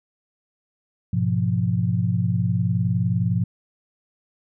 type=chord; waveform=sine; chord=F diminished; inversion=first; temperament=equal; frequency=103.83 / 123.47 / 174.61 Hz; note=Ab2 / Cb3 / F3; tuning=0 / 0 / 0 cents; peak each=-23 dBFS; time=1.13-3.44 s; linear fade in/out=5 ms; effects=none